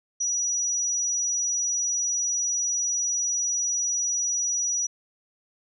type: tone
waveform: sine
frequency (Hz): 5840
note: F#8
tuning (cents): -24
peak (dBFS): -23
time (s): 0.2-4.87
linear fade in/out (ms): 10
effects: none